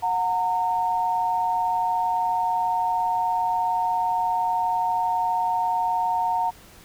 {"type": "tone pair together", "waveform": "sine", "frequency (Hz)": [729.4, 917], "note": ["F#5", "A#5"], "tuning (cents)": [-25, -29], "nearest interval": "major third", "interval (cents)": 396, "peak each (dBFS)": [-25, -22], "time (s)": [0.02, 6.51], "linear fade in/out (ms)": 20, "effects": ["pink hiss -49 dBFS RMS until 6.84 s"]}